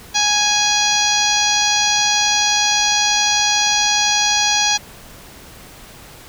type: harmonic tone with a mistuned harmonic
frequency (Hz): 830.6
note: G#5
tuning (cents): 0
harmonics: 1 / 2 / 3 / 4 / 5 / 6 / 7 / 8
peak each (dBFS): -21 / -24 / -23 / -21 / -22 / -22 / -20 / -25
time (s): 0.14-4.78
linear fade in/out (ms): 20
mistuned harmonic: 6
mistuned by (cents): -55
effects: pink hiss -40 dBFS RMS until 6.28 s